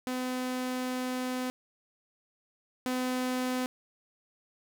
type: tone pair in turn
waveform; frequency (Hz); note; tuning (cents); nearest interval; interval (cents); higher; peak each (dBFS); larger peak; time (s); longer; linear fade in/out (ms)
sawtooth; 253.7 / 253.7; B3 / B3; +47 / +47; unison; 0; neither; -27 / -25; second; 0.07-1.5 / 2.86-3.66; first; 0
effects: none